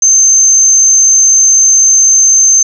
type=tone; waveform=sine; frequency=6272 Hz; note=G8; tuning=in tune; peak=-3 dBFS; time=0.02-2.63 s; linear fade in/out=5 ms; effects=none